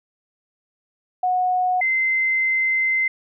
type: tone pair in turn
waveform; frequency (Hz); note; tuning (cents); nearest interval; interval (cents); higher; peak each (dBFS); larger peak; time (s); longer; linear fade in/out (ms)
sine; 732 / 2070; F#5 / C7; -19 / -19; octave + tritone; 1800; second; -17; neither; 1.23-1.81 / 1.81-3.08; second; 5
effects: none